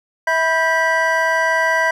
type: tone cluster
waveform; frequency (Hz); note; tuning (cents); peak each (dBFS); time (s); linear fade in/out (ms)
triangle; 651 / 984 / 1580 / 1954; E5 / B5 / G6 / B6; -22 / -7 / +13 / -19; -18; 0.27-1.91; 5
effects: none